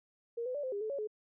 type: tone with pitch steps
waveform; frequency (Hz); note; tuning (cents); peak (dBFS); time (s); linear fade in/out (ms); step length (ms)
sine; 467.9 / 505 / 581 / 517 / 405.5 / 434.5 / 559 / 426.4; A#4 / B4 / D5 / C5 / G#4 / A4 / C#5 / G#4; +6 / +39 / -19 / -21 / -41 / -22 / +14 / +46; -34; 0.37-1.074; 10; 88
effects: none